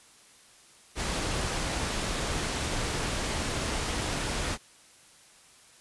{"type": "low-pass noise", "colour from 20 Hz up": "pink", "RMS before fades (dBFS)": -31, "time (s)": [0.95, 4.58], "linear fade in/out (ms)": 50, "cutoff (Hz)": 9800, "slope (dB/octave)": 12, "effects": ["white hiss -56 dBFS RMS until 5.8 s", "resampled to 24000 Hz"]}